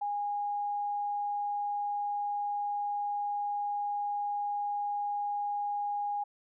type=tone; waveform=sine; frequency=820 Hz; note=G#5; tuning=22 cents flat; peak=-30 dBFS; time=0.01-6.24 s; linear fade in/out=10 ms; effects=none